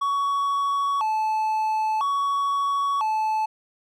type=tone with vibrato; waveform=triangle; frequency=987.8 Hz; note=B5; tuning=in tune; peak=-19 dBFS; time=0.01-3.46 s; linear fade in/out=10 ms; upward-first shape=square; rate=0.5 Hz; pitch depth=220 cents each way; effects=none